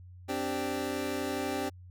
25% pulse chord, C suspended second, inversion none, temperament equal, 261.6 / 293.7 / 392 Hz, C4 / D4 / G4, 0 / 0 / 0 cents, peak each -32 dBFS, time 0.28-1.7 s, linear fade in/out 20 ms, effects added 90 Hz sine -47 dBFS peak until 1.9 s

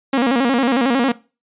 sawtooth tone with vibrato, 253.8 Hz, B3, 47 cents sharp, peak -10 dBFS, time 0.13-1.12 s, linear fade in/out 5 ms, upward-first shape square, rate 11 Hz, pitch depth 120 cents each way, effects noise-tail reverb RT60 0.3 s tail -19 dB re dry + resampled to 8000 Hz

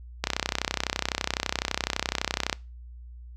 click train, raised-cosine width 0.2 ms, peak -7 dBFS, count 74, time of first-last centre 0.24-2.528 s, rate 31.9 Hz, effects noise-tail reverb RT60 0.3 s tail -23 dB re dry + added 60 Hz sine -41 dBFS peak until 3.36 s

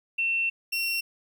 sine / 30% pulse tone pair in turn, 2700 / 2727 Hz, E7 / F7, +41 / -42 cents, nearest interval unison, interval 17 cents, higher second, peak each -23 dBFS, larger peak neither, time 0.18-0.5 / 0.72-1.01 s, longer first, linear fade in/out 10 ms, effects 10-bit

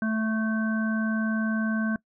harmonic tone, 220 Hz, A3, in tune, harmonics 1 / 3 / 5 / 7, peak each -24 / -37 / -40 / -32 dBFS, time 0.02-1.96 s, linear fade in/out 2 ms, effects noise-tail reverb RT60 0.1 s tail -22 dB re dry

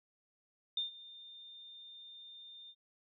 sine tone with ADSR envelope, 3615 Hz, A7, 46 cents sharp, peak -31 dBFS, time 0.77-2.75 s, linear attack 3 ms, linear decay 130 ms, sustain -19 dB, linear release 54 ms, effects none

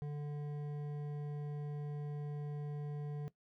triangle tone with hard clipping, 146.83 Hz, D3, in tune, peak -40 dBFS, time 0.02-3.28 s, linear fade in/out 0 ms, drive 13 dB, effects noise-tail reverb RT60 0.1 s tail -17 dB re dry

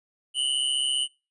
square tone pair together, 2897 / 3032 Hz, F#7 / F#7, -37 / +42 cents, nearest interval minor second, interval 79 cents, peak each -28 / -26 dBFS, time 0.34-1.08 s, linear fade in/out 50 ms, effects noise-tail reverb RT60 0.3 s tail -23 dB re dry + resampled to 24000 Hz

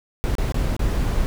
brown noise with dropouts, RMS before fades -21 dBFS, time 0.24-1.26 s, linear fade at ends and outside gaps 0 ms, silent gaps 0.352-0.383 / 0.522-0.544 / 0.765-0.793 s, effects none

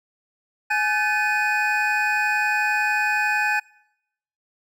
triangle tone cluster, 839 / 1522 / 1740 / 2486 Hz, G#5 / F#6 / A6 / D#7, +17 / +48 / -20 / -2 cents, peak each -23 dBFS, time 0.7-3.6 s, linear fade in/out 10 ms, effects noise-tail reverb RT60 0.8 s tail -24 dB re dry

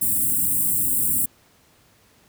white band-stop noise, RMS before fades -21 dBFS, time 0.01-1.26 s, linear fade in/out 10 ms, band 320 to 7800 Hz, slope 96 dB/octave, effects pink hiss -57 dBFS RMS until 2.28 s + high-pass 60 Hz 12 dB/octave

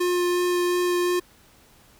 square tone with vibrato, 355.1 Hz, F4, 29 cents sharp, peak -21 dBFS, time 0-1.2 s, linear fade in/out 10 ms, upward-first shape sine, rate 2.8 Hz, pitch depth 8 cents each way, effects pink hiss -55 dBFS RMS until 1.99 s

